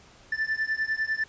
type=beating tone pair; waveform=triangle; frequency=1760 / 1770 Hz; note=A6 / A6; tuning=0 / +10 cents; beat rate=10 Hz; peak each=-27 dBFS; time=0.32-1.24 s; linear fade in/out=5 ms; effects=pink hiss -54 dBFS RMS until 1.28 s + resampled to 16000 Hz